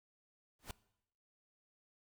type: noise with exponential growth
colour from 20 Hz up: pink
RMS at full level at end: -42 dBFS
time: 0.59-0.71 s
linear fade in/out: 2 ms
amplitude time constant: 26 ms
effects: noise-tail reverb RT60 0.8 s tail -21 dB re dry